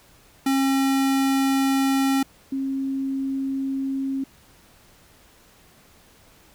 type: tone pair in turn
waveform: square / sine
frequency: 270 / 270 Hz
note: C#4 / C#4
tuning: -45 / -45 cents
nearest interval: unison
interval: 0 cents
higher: neither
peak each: -19 / -23 dBFS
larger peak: first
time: 0.46-2.23 / 2.52-4.24 s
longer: first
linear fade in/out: 5 ms
effects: pink hiss -54 dBFS RMS until 6.54 s